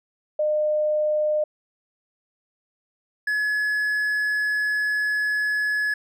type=tone pair in turn; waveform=sine / triangle; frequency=607 / 1698.6 Hz; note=D#5 / G#6; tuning=-43 / +39 cents; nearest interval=octave + tritone; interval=1782 cents; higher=second; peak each=-19 dBFS; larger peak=neither; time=0.39-1.44 / 3.27-5.94 s; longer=second; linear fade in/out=5 ms; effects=none